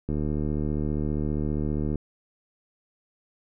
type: click train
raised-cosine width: 3 ms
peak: -16 dBFS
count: 141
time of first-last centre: 0.09-1.957 s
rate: 75 Hz
effects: none